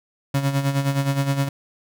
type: tone with tremolo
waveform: 35% pulse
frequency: 138.6 Hz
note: C#3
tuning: in tune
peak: -15 dBFS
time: 0.34-1.49 s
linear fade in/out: 5 ms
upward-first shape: sine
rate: 9.6 Hz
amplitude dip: 65%
effects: none

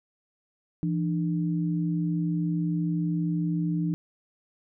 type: tone pair together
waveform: sine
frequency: 167.73 / 300.5 Hz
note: E3 / D4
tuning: +30 / +40 cents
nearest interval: minor seventh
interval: 1010 cents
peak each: -25 / -30 dBFS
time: 0.83-3.94 s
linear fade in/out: 0 ms
effects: none

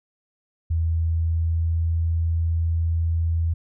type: tone with pitch glide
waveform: sine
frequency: 82 to 82.71 Hz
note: E2 to E2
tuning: -9 to +6 cents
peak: -19 dBFS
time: 0.7-3.54 s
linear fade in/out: 10 ms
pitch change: +15 cents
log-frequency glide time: 1-1.97 s
effects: none

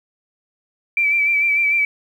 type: tone with vibrato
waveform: sine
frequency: 2326 Hz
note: D7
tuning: 17 cents flat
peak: -14 dBFS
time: 0.97-1.85 s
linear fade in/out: 2 ms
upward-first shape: sine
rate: 6.7 Hz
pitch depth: 35 cents each way
effects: 8-bit

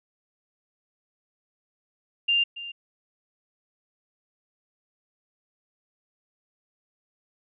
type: tone with echo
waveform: sine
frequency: 2794 Hz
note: F7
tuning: in tune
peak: -19 dBFS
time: 2.28-2.44 s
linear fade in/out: 10 ms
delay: 280 ms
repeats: 1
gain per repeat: -15 dB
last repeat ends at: 2.72 s
effects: none

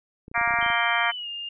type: clicks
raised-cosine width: 3 ms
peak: -29 dBFS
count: 11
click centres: 0.281 / 0.315 / 0.378 / 0.413 / 0.476 / 0.508 / 0.539 / 0.588 / 0.627 / 0.663 / 0.702 s
type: harmonic tone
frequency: 234.2 Hz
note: A#3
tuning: 8 cents sharp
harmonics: 3 / 4 / 5 / 6 / 7 / 8 / 9 / 10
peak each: -29 / -29 / -29 / -29 / -29 / -29 / -29 / -29 dBFS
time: 0.34-1.12 s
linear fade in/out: 20 ms
type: tone with pitch glide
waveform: sine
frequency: 3124 to 2816 Hz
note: G7 to F7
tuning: -7 to +14 cents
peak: -31 dBFS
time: 0.61-1.49 s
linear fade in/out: 5 ms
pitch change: -179 cents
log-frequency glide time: 1.06-1.28 s
effects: none

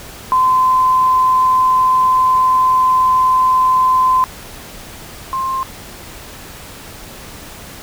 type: tone pair in turn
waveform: sine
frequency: 1028 / 1055.7 Hz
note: C6 / C6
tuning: -31 / +15 cents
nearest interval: unison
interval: 46 cents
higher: second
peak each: -9 / -16 dBFS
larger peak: first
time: 0.32-4.24 / 5.33-5.63 s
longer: first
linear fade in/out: 0 ms
effects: pink hiss -34 dBFS RMS until 7.82 s

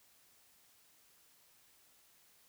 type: silence
effects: white hiss -67 dBFS RMS until 2.48 s

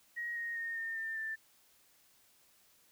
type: tone with pitch steps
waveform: sine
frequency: 1891 / 1867.1 / 1843.5 / 1820.3 / 1797.3 / 1774.6 Hz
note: A#6 / A#6 / A#6 / A#6 / A6 / A6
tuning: +24 / +2 / -20 / -42 / +36 / +14 cents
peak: -36 dBFS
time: 0.16-1.36 s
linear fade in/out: 20 ms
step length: 200 ms
effects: white hiss -67 dBFS RMS until 2.91 s

